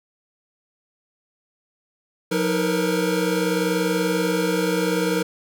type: tone cluster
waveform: square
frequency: 179.6 / 316 / 459.5 / 480.1 Hz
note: F3 / D#4 / A#4 / B4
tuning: +49 / +27 / -25 / -49 cents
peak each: -26 dBFS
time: 2.31-5.23 s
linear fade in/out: 10 ms
effects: none